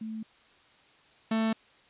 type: tone pair in turn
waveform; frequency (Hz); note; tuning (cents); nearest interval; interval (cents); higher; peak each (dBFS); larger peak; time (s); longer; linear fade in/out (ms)
sine / 45% pulse; 220 / 222.3; A3 / A3; 0 / +18; unison; 18; second; -34 / -25; second; 0.01-0.23 / 1.31-1.53; neither; 5
effects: white hiss -60 dBFS RMS until 1.89 s + resampled to 8000 Hz